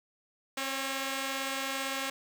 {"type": "tone pair together", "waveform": "5% pulse", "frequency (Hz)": [268.6, 554.9], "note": ["C4", "C#5"], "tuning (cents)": [46, 2], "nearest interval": "octave + minor second", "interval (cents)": 1256, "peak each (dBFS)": [-22, -26], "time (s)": [0.57, 2.1], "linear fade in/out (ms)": 5, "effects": []}